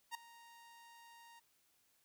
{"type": "tone with ADSR envelope", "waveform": "sawtooth", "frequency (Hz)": 932.3, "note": "A#5", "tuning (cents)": 0, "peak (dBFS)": -35, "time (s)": [0.11, 1.4], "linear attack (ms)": 38, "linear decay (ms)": 5, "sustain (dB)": -19, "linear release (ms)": 14, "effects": ["white hiss -75 dBFS RMS until 2.04 s"]}